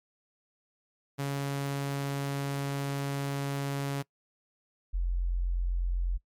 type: tone pair in turn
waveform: sawtooth / sine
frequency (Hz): 139.8 / 44.03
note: C#3 / F1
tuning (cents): +15 / +15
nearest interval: octave + minor sixth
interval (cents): 2000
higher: first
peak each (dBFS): -26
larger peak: neither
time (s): 1.18-4.03 / 4.93-6.18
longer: first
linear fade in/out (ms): 20
effects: noise-tail reverb RT60 0.1 s tail -22 dB re dry + MP3 96 kbps